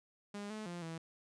sawtooth tone with pitch steps, 203.9 / 215.4 / 174 / 163.6 Hz, G#3 / A3 / F3 / E3, -32 / -37 / -6 / -13 cents, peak -38 dBFS, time 0.34-0.98 s, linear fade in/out 5 ms, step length 160 ms, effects resampled to 22050 Hz

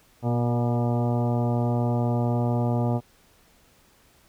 harmonic tone with a mistuned harmonic, 120.1 Hz, B2, 48 cents flat, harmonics 1 / 2 / 3 / 4 / 5 / 6 / 7 / 8 / 10, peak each -23 / -27 / -34 / -34 / -33 / -34 / -37 / -41 / -44 dBFS, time 0.22-3.01 s, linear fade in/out 50 ms, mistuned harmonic 4, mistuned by -16 cents, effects pink hiss -59 dBFS RMS until 4.28 s

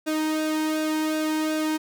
sawtooth tone with flanger, 311.1 Hz, D#4, in tune, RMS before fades -25 dBFS, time 0.06-1.78 s, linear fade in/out 20 ms, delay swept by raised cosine 0.95 to 1.51 ms, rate 2.7 Hz, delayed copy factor -0.65, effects none

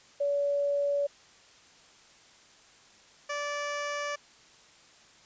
sine / 15% pulse tone pair in turn, 570 / 581.6 Hz, C#5 / D5, +48 / -17 cents, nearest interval unison, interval 35 cents, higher second, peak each -25 dBFS, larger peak neither, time 0.2-1.07 / 3.29-4.16 s, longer neither, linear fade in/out 10 ms, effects white hiss -57 dBFS RMS until 5.25 s + resampled to 16000 Hz

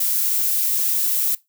violet noise, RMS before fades -20 dBFS, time 0-1.35 s, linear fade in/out 5 ms, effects noise-tail reverb RT60 0.2 s tail -20 dB re dry

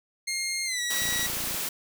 15% pulse tone with pitch glide, 2129 to 1929.9 Hz, C7 to B6, +30 to -40 cents, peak -21 dBFS, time 0.27-1.27 s, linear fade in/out 10 ms, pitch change -170 cents, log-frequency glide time 0.65-0.81 s
white high-pass noise, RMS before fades -31 dBFS, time 0.9-1.69 s, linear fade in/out 5 ms, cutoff 120 Hz, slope 48 dB/octave
click train, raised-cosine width 3 ms, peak -28 dBFS, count 16, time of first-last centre 1.02-1.544 s, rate 28.6 Hz
effects none

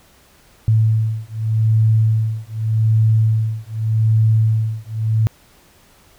sine beating tone pair, 110 / 110.84 Hz, A2 / A2, 0 / +13 cents, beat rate 0.84 Hz, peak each -16 dBFS, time 0.68-5.27 s, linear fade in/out 0 ms, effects pink hiss -51 dBFS RMS until 6.18 s

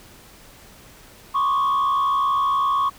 sine tone with frequency modulation, 1108.7 Hz, C#6, in tune, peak -15 dBFS, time 1.34-2.9 s, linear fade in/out 20 ms, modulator 67.7 Hz, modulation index 0.77, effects tanh soft clip ceiling -16 dBFS + pink hiss -47 dBFS RMS until 2.98 s

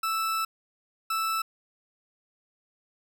40% pulse tone bursts at uneven times, 1318 Hz, E6, 1 cent flat, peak -25 dBFS, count 2, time 0.03-0.45 / 1.1-1.42 s, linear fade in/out 5 ms, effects none

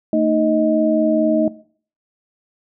sine tone cluster, 224.8 / 309.3 / 628 Hz, A3 / D#4 / D#5, +37 / -10 / +16 cents, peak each -18 dBFS, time 0.13-1.48 s, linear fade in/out 2 ms, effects noise-tail reverb RT60 0.5 s tail -19 dB re dry

